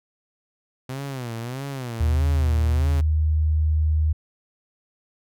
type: tone with vibrato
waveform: sawtooth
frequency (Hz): 126.3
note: B2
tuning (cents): +39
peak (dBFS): -25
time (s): 0.89-3.01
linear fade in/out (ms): 5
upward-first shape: sine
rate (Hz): 1.6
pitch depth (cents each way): 180
type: tone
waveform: sine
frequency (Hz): 77.5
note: D#2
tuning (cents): -6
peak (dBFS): -17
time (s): 2-4.13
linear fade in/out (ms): 10
effects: none